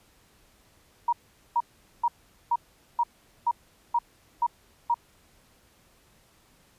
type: tone bursts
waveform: sine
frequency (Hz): 948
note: A#5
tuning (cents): +29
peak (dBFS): -20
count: 9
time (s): 1.08-4.943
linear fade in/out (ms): 5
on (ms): 47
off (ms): 430
effects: pink hiss -61 dBFS RMS until 6.78 s + resampled to 32000 Hz